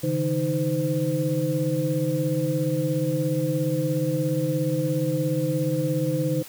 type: tone cluster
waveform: sine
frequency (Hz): 139.4 / 156.4 / 312.2 / 513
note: C#3 / D#3 / D#4 / C5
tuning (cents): +10 / +9 / +6 / -34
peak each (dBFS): -27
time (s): 0.03-6.43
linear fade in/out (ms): 10
effects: white hiss -43 dBFS RMS until 6.48 s